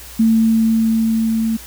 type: tone with level ramp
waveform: sine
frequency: 224 Hz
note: A3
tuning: 31 cents sharp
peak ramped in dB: -9 to -15 dBFS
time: 0.19-1.57 s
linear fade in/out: 10 ms
effects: added 60 Hz sine -39 dBFS peak until 1.66 s + white hiss -37 dBFS RMS until 1.66 s